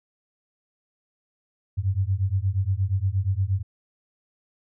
sine beating tone pair, 92.3 / 100.8 Hz, F#2 / G2, -4 / +49 cents, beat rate 8.5 Hz, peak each -24 dBFS, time 1.77-3.63 s, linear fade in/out 20 ms, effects none

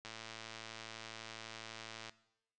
click train, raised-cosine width 0.2 ms, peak -29 dBFS, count 230, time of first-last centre 0.05-2.095 s, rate 112 Hz, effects noise-tail reverb RT60 0.8 s tail -18 dB re dry + resampled to 22050 Hz

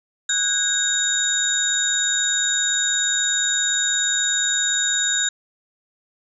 sine tone cluster, 1483 / 1620 / 3756 / 7130 Hz, F#6 / G#6 / A#7 / A8, +4 / -43 / +12 / +22 cents, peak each -28 / -26 / -23 / -21 dBFS, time 0.29-5.29 s, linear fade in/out 5 ms, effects none

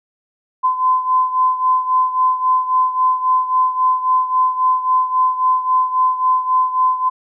sine beating tone pair, 1022 / 1025.7 Hz, C6 / C6, -41 / -35 cents, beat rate 3.7 Hz, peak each -14 / -19 dBFS, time 0.63-7.1 s, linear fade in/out 20 ms, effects none

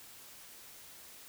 silence, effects white hiss -53 dBFS RMS until 1.28 s

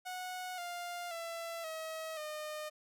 sawtooth tone with pitch steps, 734 / 700.9 / 669.2 / 639 / 610.1 Hz, F#5 / F5 / E5 / D#5 / D#5, -14 / +6 / +26 / +46 / -34 cents, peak -36 dBFS, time 0.05-2.7 s, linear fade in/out 20 ms, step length 530 ms, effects none

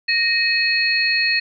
sine tone cluster, 1862 / 2540 / 4320 Hz, A#6 / D#7 / C#8, -2 / +35 / -45 cents, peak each -20 dBFS, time 0.08-1.4 s, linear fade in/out 10 ms, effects none

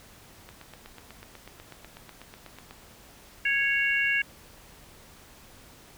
click train, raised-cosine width 0.3 ms, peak -28 dBFS, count 19, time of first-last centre 0.49-2.709 s, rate 8.11 Hz
harmonic tone, 553 Hz, C#5, 4 cents flat, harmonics 3 / 4 / 5, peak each -26 / -27 / -28 dBFS, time 3.45-4.22 s, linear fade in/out 5 ms
effects pink hiss -52 dBFS RMS until 5.97 s

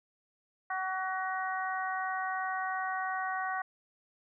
harmonic tone with a mistuned harmonic, 376.9 Hz, F#4, 32 cents sharp, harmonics 2 / 3 / 4 / 5, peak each -35 / -37 / -38 / -39 dBFS, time 0.7-3.62 s, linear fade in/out 5 ms, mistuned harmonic 4, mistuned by -17 cents, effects none

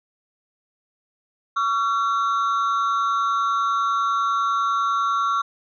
triangle ring-modulated tone, 1245 Hz, D#6, 1 cent sharp, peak -14 dBFS, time 1.56-5.42 s, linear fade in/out 10 ms, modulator 115 Hz, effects resampled to 16000 Hz

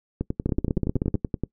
two click trains, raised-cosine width 3 ms, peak -10 / -12 dBFS, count 12 / 14, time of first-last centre 0.46-1.143 / 0.21-1.436 s, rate 16.1 / 10.6 Hz, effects noise-tail reverb RT60 0.1 s tail -23 dB re dry

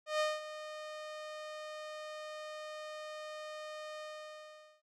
sawtooth tone with ADSR envelope, 613 Hz, D#5, 26 cents flat, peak -25 dBFS, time 0.06-4.82 s, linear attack 140 ms, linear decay 200 ms, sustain -14 dB, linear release 810 ms, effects noise-tail reverb RT60 0.1 s tail -21 dB re dry + low-pass 6000 Hz 12 dB/octave

